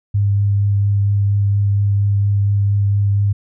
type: tone with vibrato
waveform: sine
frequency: 100.9 Hz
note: G#2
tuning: 49 cents flat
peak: -12 dBFS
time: 0.14-3.33 s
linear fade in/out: 10 ms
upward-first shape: triangle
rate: 4.3 Hz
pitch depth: 13 cents each way
effects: none